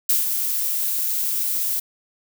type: noise with ADSR envelope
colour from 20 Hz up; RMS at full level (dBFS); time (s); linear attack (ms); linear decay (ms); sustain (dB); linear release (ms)
violet; -17; 0.09-1.8; 4; 150; -6; 8
effects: none